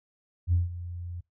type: tone with ADSR envelope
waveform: sine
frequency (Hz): 87.31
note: F2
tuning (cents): 0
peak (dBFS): -18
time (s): 0.47-1.21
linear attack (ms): 57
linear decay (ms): 160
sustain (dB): -16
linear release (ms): 11
effects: noise-tail reverb RT60 0.2 s tail -26 dB re dry + tanh soft clip ceiling -15 dBFS